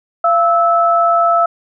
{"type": "tone pair together", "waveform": "sine", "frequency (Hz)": [684, 1308.5], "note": ["F5", "E6"], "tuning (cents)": [-36, -13], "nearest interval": "major seventh", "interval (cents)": 1123, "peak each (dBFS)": -12, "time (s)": [0.24, 1.46], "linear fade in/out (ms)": 5, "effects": []}